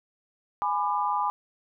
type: chord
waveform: sine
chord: G# diminished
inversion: none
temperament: just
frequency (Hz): 830.6 / 996.7 / 1196.1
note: G#5 / B5 / D6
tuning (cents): 0 / +16 / +31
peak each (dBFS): -28 / -27 / -30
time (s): 0.62-1.3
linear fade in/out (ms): 0
effects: none